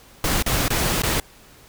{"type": "noise with dropouts", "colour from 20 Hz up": "pink", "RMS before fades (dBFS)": -21, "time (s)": [0.24, 1.2], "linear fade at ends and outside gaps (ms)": 2, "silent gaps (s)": [[0.425, 0.462], [0.682, 0.703], [1.02, 1.034]], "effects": ["pink hiss -49 dBFS RMS until 1.68 s"]}